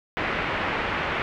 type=low-pass noise; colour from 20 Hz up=white; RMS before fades=-27 dBFS; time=0.17-1.22 s; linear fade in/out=0 ms; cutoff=2400 Hz; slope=24 dB/octave; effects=none